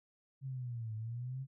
sine linear two-way sweep, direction down then up, 136.5 to 107.8 to 136.5 Hz, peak -38 dBFS, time 0.41-1.47 s, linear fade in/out 50 ms, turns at 0.95 s, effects none

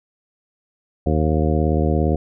harmonic tone with a mistuned harmonic, 77.4 Hz, D#2, 9 cents flat, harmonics 1 / 2 / 3 / 4 / 5 / 6 / 7 / 9, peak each -19 / -22 / -24 / -25 / -26 / -27 / -27 / -29 dBFS, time 1.06-2.16 s, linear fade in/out 5 ms, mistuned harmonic 9, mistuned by +18 cents, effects none

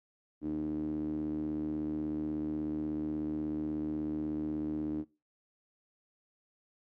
sawtooth tone with band-pass filter, 76.4 Hz, D#2, 31 cents flat, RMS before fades -35 dBFS, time 0.41-5.05 s, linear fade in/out 50 ms, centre 290 Hz, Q 8.5, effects noise-tail reverb RT60 0.3 s tail -22 dB re dry

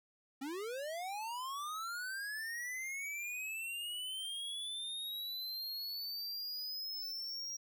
square linear sweep, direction up, 256.4 to 5670 Hz, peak -40 dBFS, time 0.41-7.57 s, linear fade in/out 10 ms, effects none

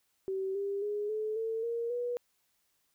sine tone with pitch steps, 383.4 / 398.8 / 414.7 / 431.3 / 448.6 / 466.6 / 485.3 Hz, G4 / G4 / G#4 / A4 / A4 / A#4 / B4, -38 / +30 / -3 / -35 / +34 / +2 / -30 cents, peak -31 dBFS, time 0.28-2.17 s, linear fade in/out 0 ms, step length 270 ms, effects white hiss -75 dBFS RMS until 2.94 s

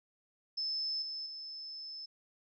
sine tone with level steps, 5250 Hz, E8, 8 cents flat, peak -33 / -38 / -42 dBFS, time 0.57-2.06 s, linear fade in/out 10 ms, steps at 1.02 / 1.26 s, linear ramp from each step 2 ms, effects none

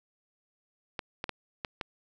clicks, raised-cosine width 0.3 ms, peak -17 dBFS, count 5, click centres 0.992 / 1.241 / 1.293 / 1.648 / 1.812 s, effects none

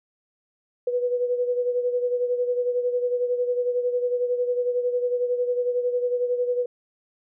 sine beating tone pair, 490.1 / 501.1 Hz, B4 / B4, -13 / +25 cents, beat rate 11 Hz, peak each -22 / -29 dBFS, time 0.87-6.66 s, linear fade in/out 5 ms, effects none

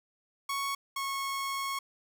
sawtooth tone pair in turn, 1108.7 / 1096 Hz, C#6 / C#6, 0 / -20 cents, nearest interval unison, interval 20 cents, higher first, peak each -27 / -28 dBFS, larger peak first, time 0.49-0.75 / 0.96-1.79 s, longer second, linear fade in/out 5 ms, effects none

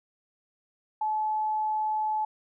sine tone, 861 Hz, A5, 38 cents flat, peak -25 dBFS, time 1.01-2.25 s, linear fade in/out 5 ms, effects none

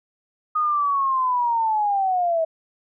sine linear sweep, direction down, 1244.5 to 638 Hz, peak -18 dBFS, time 0.55-2.45 s, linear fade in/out 10 ms, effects none

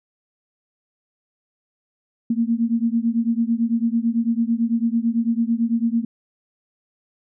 sine beating tone pair, 227.4 / 236.4 Hz, A#3 / A#3, -43 / +24 cents, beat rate 9 Hz, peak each -20 / -21 dBFS, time 2.3-6.05 s, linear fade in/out 5 ms, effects none

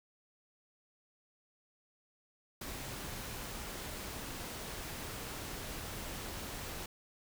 pink noise, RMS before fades -43 dBFS, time 2.61-6.86 s, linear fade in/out 5 ms, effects none

